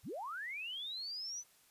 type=linear sweep; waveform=sine; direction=up; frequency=49 to 6100 Hz; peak=-40 dBFS; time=0.03-1.44 s; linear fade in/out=50 ms; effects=white hiss -67 dBFS RMS until 1.7 s + resampled to 32000 Hz